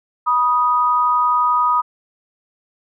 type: tone pair together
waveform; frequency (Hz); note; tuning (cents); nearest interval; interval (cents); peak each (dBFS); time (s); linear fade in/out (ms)
sine; 976 / 1244.5; B5 / D#6; -21 / 0; major third; 421; -17 / -15; 0.26-1.82; 20
effects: none